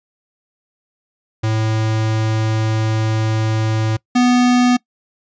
square tone pair in turn, 110 / 246.9 Hz, A2 / B3, 0 / 0 cents, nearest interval octave + major second, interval 1400 cents, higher second, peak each -16 / -11 dBFS, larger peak second, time 1.43-3.97 / 4.15-4.77 s, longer first, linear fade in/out 10 ms, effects noise-tail reverb RT60 0.1 s tail -23 dB re dry + resampled to 16000 Hz

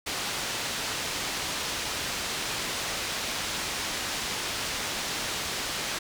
white low-pass noise, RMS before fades -32 dBFS, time 0.06-5.99 s, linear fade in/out 10 ms, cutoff 5500 Hz, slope 12 dB/octave, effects none

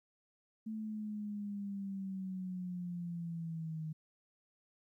sine linear sweep, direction down, 220 to 155.56 Hz, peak -38 dBFS, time 0.66-3.93 s, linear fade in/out 10 ms, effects 13-bit

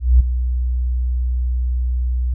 sine tone with ADSR envelope, 61.74 Hz, B1, in tune, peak -5 dBFS, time 0-2.34 s, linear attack 200 ms, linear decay 9 ms, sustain -11 dB, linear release 5 ms, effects none

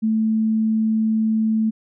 sine tone, 220 Hz, A3, in tune, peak -16 dBFS, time 0.02-1.71 s, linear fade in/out 20 ms, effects none

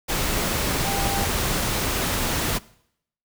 sine tone in noise, 793 Hz, G5, 20 cents sharp, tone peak -27 dBFS, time 0.85-1.26 s, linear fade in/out 20 ms, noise pink, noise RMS -24 dBFS, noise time 0.08-2.59 s, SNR -6 dB, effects noise-tail reverb RT60 0.7 s tail -21 dB re dry

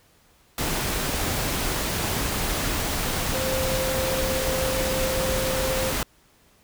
sine tone in noise, 523.3 Hz, C5, in tune, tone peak -26 dBFS, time 3.34-5.91 s, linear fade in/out 2 ms, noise pink, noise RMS -26 dBFS, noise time 0.58-6.03 s, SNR -3 dB, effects pink hiss -59 dBFS RMS until 6.63 s

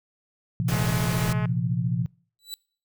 sine chord, Bb suspended second, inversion none, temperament equal with one note detuned, 116.54 / 130.81 / 170.92 Hz, Bb2 / C3 / F3, 0 / 0 / -37 cents, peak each -27 dBFS, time 0.6-2.06 s, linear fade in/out 0 ms
pink noise, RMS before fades -31 dBFS, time 0.68-1.33 s, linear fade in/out 5 ms
click train, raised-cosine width 0.5 ms, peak -20 dBFS, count 157, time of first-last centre 0.72-1.456 s, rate 212 Hz
sawtooth tone with exponential growth, 3951 Hz, B7, in tune, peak -26 dBFS, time 2.39-2.54 s, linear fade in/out 0 ms, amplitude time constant 32 ms
effects noise-tail reverb RT60 0.5 s tail -26 dB re dry

